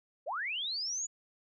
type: linear sweep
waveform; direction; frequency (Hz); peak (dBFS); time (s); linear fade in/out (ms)
sine; up; 469 to 6980; -33; 0.26-1.07; 20
effects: none